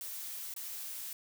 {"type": "noise with dropouts", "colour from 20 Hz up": "blue", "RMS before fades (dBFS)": -42, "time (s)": [0.01, 1.13], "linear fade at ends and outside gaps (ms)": 1, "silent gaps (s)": [0.539, 0.563], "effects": []}